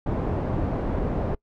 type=low-pass noise; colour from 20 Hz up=pink; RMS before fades=-26 dBFS; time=0.06-1.35 s; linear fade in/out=5 ms; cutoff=680 Hz; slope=12 dB/octave; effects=noise-tail reverb RT60 0.1 s tail -24 dB re dry